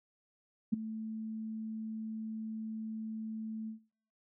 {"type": "tone with ADSR envelope", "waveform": "sine", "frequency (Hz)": 220, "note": "A3", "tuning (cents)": 0, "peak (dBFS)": -23, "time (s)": [0.72, 3.79], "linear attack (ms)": 15, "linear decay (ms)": 11, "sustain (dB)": -15, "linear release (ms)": 110, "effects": ["noise-tail reverb RT60 0.6 s tail -25 dB re dry"]}